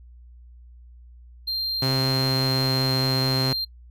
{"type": "tone", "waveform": "triangle", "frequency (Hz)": 4179, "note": "C8", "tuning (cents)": -3, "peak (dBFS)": -23, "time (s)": [1.47, 3.65], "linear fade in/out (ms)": 10}
{"type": "tone with pitch glide", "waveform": "sawtooth", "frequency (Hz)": [132.1, 131.26], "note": ["C3", "C3"], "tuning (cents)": [17, 6], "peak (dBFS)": -18, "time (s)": [1.82, 3.53], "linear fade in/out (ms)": 5, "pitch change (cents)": -11, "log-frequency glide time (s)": [1.98, 2.94]}
{"effects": ["noise-tail reverb RT60 0.1 s tail -25 dB re dry", "added 60 Hz sine -44 dBFS peak until 3.9 s"]}